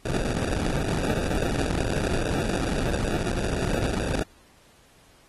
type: noise with sample-and-hold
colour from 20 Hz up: pink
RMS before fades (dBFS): -26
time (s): 0.05-4.23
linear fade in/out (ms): 5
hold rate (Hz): 1050
effects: pink hiss -57 dBFS RMS until 5.28 s + AAC 32 kbps